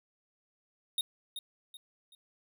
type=tone with echo; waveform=square; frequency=3715 Hz; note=A#7; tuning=7 cents flat; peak=-29 dBFS; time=0.98-1.01 s; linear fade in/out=2 ms; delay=380 ms; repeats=3; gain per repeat=-9 dB; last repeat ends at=2.15 s; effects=none